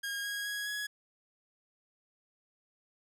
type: tone with pitch steps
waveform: sawtooth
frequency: 1628 / 1644.1 / 1660.3 / 1676.7 Hz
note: G#6 / G#6 / G#6 / G#6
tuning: -35 / -18 / -1 / +16 cents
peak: -31 dBFS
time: 0.03-0.87 s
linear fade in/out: 10 ms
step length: 210 ms
effects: resampled to 32000 Hz